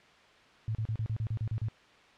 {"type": "tone bursts", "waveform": "sine", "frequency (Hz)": 110, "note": "A2", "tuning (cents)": 0, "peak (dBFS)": -29, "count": 10, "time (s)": [0.68, 1.685], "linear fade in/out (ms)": 0, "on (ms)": 69, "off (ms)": 35, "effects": ["white hiss -58 dBFS RMS until 2.17 s", "low-pass 3000 Hz 12 dB/octave"]}